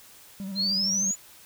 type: tone with vibrato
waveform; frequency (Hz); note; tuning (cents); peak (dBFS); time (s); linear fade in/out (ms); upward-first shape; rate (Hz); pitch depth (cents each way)
triangle; 194.4; G3; -14; -30; 0.4-1.11; 0; square; 13; 42
type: exponential sweep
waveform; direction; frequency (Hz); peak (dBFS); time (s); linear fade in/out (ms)
sine; up; 4076 to 7040; -23; 0.55-1.16; 50
effects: white hiss -51 dBFS RMS until 1.45 s